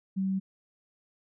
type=tone; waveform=sine; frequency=191.5 Hz; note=G3; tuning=40 cents flat; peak=-26 dBFS; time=0.16-0.4 s; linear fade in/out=20 ms; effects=none